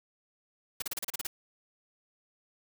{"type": "noise bursts", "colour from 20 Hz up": "white", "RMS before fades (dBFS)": -34, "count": 9, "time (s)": [0.8, 1.27], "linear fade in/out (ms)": 5, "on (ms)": 22, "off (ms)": 34, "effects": []}